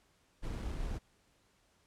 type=noise with sample-and-hold; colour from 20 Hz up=brown; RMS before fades=-38 dBFS; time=0.42-0.99 s; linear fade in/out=20 ms; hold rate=6300 Hz; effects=pink hiss -71 dBFS RMS until 1.86 s + low-pass 10000 Hz 12 dB/octave